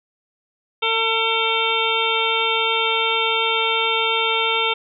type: harmonic tone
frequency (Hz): 450.7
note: A4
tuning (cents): +42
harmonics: 1 / 2 / 3 / 5 / 6 / 7 / 8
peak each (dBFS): -25 / -25 / -25 / -25 / -25 / -25 / -25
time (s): 0.82-4.74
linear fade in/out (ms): 10
effects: none